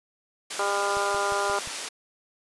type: band-pass noise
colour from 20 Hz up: white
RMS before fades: -35 dBFS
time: 0.5-1.89 s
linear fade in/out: 10 ms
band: 320 to 8300 Hz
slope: 12 dB/octave
type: harmonic tone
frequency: 200.8 Hz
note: G3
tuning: 42 cents sharp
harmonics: 2 / 3 / 4 / 5 / 6 / 7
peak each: -31 / -31 / -31 / -31 / -31 / -31 dBFS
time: 0.59-1.59 s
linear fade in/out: 2 ms
type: click train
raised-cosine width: 5 ms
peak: -31 dBFS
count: 5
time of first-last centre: 0.97-1.674 s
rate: 5.68 Hz
effects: resampled to 24000 Hz